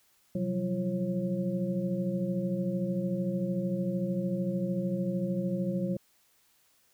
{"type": "tone cluster", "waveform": "sine", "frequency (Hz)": [130.6, 174.8, 188.1, 343.1, 542], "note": ["C3", "F3", "F#3", "F4", "C#5"], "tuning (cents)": [-3, 2, 29, -31, -39], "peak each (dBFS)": [-39, -36, -30, -38, -36], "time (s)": [0.35, 5.97], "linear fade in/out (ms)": 5, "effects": ["white hiss -67 dBFS RMS until 6.93 s"]}